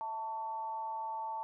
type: tone with amplitude modulation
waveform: sine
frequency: 889 Hz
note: A5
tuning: 18 cents sharp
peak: -33 dBFS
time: 0.01-1.43 s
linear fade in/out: 0 ms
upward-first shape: sine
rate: 238 Hz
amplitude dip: 60%
effects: none